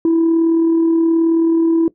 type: tone with amplitude modulation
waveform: sine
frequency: 329.6 Hz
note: E4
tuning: in tune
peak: -7 dBFS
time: 0.05-1.88 s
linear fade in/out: 2 ms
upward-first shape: sine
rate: 38.8 Hz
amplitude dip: 35%
effects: noise-tail reverb RT60 0.1 s tail -17 dB re dry + tanh soft clip ceiling -8 dBFS